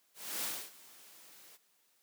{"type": "noise with ADSR envelope", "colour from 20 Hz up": "white", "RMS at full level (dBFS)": -36, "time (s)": [0.14, 1.58], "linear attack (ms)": 290, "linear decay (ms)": 270, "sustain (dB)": -21, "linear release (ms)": 30, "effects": ["white hiss -72 dBFS RMS until 2.02 s", "high-pass 200 Hz 12 dB/octave"]}